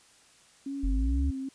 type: tone with vibrato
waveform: sine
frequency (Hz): 271.7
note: C#4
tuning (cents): -35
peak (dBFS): -32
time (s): 0.66-1.49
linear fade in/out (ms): 5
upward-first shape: sine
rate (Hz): 2.4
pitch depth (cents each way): 41
type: linear sweep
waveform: sine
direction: up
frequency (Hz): 42.65 to 73.42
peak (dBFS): -24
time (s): 0.83-1.31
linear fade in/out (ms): 10
effects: white hiss -59 dBFS RMS until 1.54 s + resampled to 22050 Hz